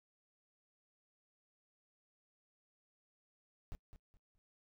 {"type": "noise with echo", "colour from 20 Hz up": "brown", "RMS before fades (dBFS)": -43, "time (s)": [3.72, 3.75], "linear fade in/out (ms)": 0, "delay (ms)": 210, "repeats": 3, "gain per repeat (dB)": -11, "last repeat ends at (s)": 4.38, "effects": ["noise-tail reverb RT60 0.1 s tail -23 dB re dry"]}